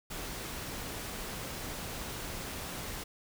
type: noise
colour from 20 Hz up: pink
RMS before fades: -40 dBFS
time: 0.1-3.04 s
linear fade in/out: 10 ms
effects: none